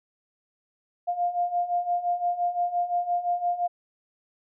sine beating tone pair, 700 / 705.8 Hz, F5 / F5, +4 / +18 cents, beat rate 5.8 Hz, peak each -29 / -25 dBFS, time 1.07-3.68 s, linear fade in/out 20 ms, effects none

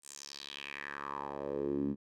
10% pulse tone with band-pass filter sweep, 70.8 Hz, C#2, 37 cents sharp, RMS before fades -39 dBFS, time 0.02-1.96 s, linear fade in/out 50 ms, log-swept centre 8800 to 220 Hz, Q 3.6, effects none

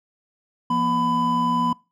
triangle tone cluster, 171 / 239.9 / 1001 Hz, F3 / A#3 / B5, -36 / +50 / +23 cents, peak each -27 / -22 / -19 dBFS, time 0.7-1.73 s, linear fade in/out 5 ms, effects noise-tail reverb RT60 0.3 s tail -24 dB re dry

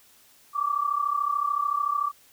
sine tone pair together, 1145 / 1178.6 Hz, D6 / D6, -44 / +6 cents, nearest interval minor second, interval 50 cents, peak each -26 dBFS, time 0.53-2.12 s, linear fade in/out 50 ms, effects white hiss -57 dBFS RMS until 2.32 s

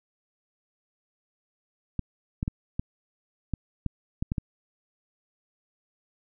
clicks, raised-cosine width 5 ms, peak -15 dBFS, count 9, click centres 1.993 / 2.429 / 2.479 / 2.795 / 3.537 / 3.863 / 4.225 / 4.319 / 4.382 s, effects none

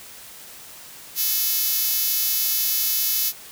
5% pulse tone with high-pass filter, 434.3 Hz, A4, 23 cents flat, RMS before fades -22 dBFS, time 1.15-3.33 s, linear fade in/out 50 ms, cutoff 9600 Hz, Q 0.51, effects white hiss -42 dBFS RMS until 3.51 s

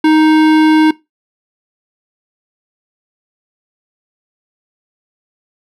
sine tone with hard clipping, 312 Hz, D#4, 5 cents sharp, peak -8 dBFS, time 0.04-0.91 s, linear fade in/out 5 ms, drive 17 dB, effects noise-tail reverb RT60 0.2 s tail -20 dB re dry

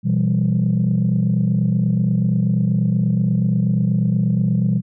sine chord, E minor, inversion second, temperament equal with one note detuned, 123.47 / 167.69 / 196 Hz, B2 / E3 / G3, 0 / +30 / 0 cents, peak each -18 dBFS, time 0.03-4.82 s, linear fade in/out 50 ms, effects tanh soft clip ceiling -9 dBFS

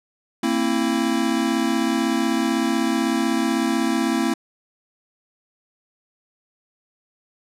square tone cluster, 229.3 / 265.3 / 331.2 Hz, A#3 / C4 / E4, -28 / +24 / +8 cents, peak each -24 dBFS, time 0.43-4.34 s, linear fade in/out 5 ms, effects low-pass 11000 Hz 12 dB/octave

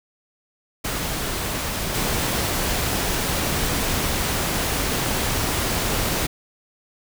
pink noise with level steps, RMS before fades -26 / -23 dBFS, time 0.84-6.27 s, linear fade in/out 10 ms, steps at 1.94 s, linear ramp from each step 5 ms, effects none

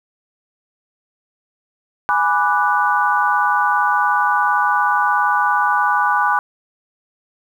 sine chord, G# half-diminished seventh, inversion none, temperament equal, 830.6 / 987.8 / 1174.7 / 1480 Hz, G#5 / B5 / D6 / F#6, 0 / 0 / 0 / 0 cents, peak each -19 dBFS, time 2.09-6.39 s, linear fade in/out 0 ms, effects 8-bit

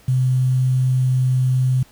sine tone with quantisation, 128.5 Hz, C3, 31 cents flat, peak -14 dBFS, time 0.08-1.83 s, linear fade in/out 5 ms, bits 7, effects pink hiss -51 dBFS RMS until 1.91 s

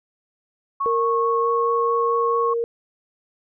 sine tone with vibrato, 1100 Hz, C#6, 14 cents flat, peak -20 dBFS, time 0.8-2.54 s, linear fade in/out 10 ms, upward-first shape sine, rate 4.6 Hz, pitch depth 12 cents each way
sine tone with pitch glide, 462.8 to 466.3 Hz, A#4 to A#4, -13 to +1 cents, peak -20 dBFS, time 0.86-2.64 s, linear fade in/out 0 ms, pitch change +14 cents, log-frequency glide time 1.4-1.47 s
effects none

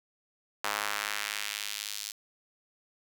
sawtooth tone with high-pass filter sweep, 103.83 Hz, G#2, in tune, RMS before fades -35 dBFS, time 0.64-2.12 s, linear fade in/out 5 ms, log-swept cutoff 1000 to 4700 Hz, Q 1.1, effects 9-bit

